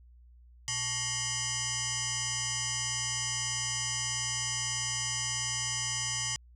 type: tone with frequency modulation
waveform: sine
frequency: 120.8 Hz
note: B2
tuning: 38 cents flat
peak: -30 dBFS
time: 0.68-6.36 s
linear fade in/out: 0 ms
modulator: 1000 Hz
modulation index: 7.5
effects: added 60 Hz sine -53 dBFS peak until 6.55 s